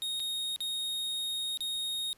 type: tone with dropouts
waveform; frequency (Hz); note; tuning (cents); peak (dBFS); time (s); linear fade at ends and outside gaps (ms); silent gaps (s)
45% pulse; 3729; A#7; 0; -32; 0.02-2.13; 0; 0.197-0.201 / 0.561-0.605 / 1.573-1.606
effects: pink hiss -64 dBFS RMS until 2.17 s + resampled to 32000 Hz